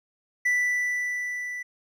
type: tone with level ramp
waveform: triangle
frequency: 1975.5 Hz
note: B6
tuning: in tune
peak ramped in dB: -18 to -30 dBFS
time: 0.45-1.63 s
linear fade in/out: 10 ms
effects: none